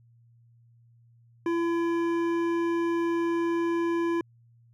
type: tone with hard clipping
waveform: sine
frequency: 337.6 Hz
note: E4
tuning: 41 cents sharp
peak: -26 dBFS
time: 1.46-4.21 s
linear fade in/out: 2 ms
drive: 12 dB
effects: added 117 Hz sine -56 dBFS peak until 4.73 s